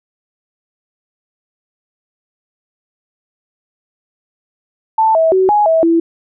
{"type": "tone with pitch steps", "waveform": "sine", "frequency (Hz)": [884, 648, 376.7, 834, 649, 332.6], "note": ["A5", "E5", "F#4", "G#5", "E5", "E4"], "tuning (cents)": [8, -30, 31, 7, -27, 16], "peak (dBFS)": -8, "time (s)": [4.98, 6], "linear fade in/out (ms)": 5, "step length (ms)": 170, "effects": []}